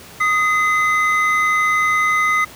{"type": "tone pair together", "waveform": "triangle", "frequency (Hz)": [1244.5, 2044], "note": ["D#6", "C7"], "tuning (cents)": [0, -41], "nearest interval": "major sixth", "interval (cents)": 859, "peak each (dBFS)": -15, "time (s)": [0.2, 2.45], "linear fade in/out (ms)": 10, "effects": ["pink hiss -39 dBFS RMS until 2.55 s", "high-pass 80 Hz 12 dB/octave"]}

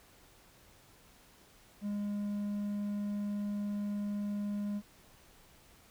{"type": "tone", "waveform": "triangle", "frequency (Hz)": 205.1, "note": "G#3", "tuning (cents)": -21, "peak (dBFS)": -31, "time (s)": [1.81, 4.82], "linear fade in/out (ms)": 50, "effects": ["pink hiss -61 dBFS RMS until 5.9 s"]}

